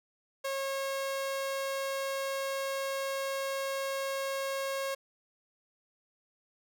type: tone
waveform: sawtooth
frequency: 544 Hz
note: C#5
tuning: 33 cents flat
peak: -28 dBFS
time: 0.44-4.95 s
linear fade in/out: 10 ms
effects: none